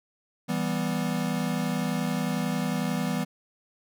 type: chord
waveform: square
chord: E minor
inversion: none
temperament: equal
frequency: 164.81 / 196 / 246.9 Hz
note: E3 / G3 / B3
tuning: 0 / 0 / 0 cents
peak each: -31 dBFS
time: 0.48-3.25 s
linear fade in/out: 20 ms
effects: none